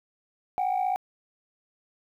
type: tone pair together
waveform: sine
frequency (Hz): 741 / 796.7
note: F#5 / G5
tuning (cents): +2 / +28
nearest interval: minor second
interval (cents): 126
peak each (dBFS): -24 / -26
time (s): 0.58-0.96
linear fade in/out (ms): 0
effects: tanh soft clip ceiling -20 dBFS + 10-bit